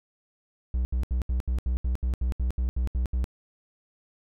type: tone bursts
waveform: triangle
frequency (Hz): 61.9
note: B1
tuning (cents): +5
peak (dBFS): -21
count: 14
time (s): 0.74-3.242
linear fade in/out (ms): 0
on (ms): 110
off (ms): 74
effects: none